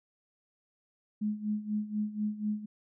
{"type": "tone with tremolo", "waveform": "sine", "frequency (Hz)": 211.1, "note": "G#3", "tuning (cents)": 29, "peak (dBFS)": -27, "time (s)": [1.21, 2.66], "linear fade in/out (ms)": 10, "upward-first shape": "sine", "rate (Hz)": 4.1, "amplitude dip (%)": 80, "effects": []}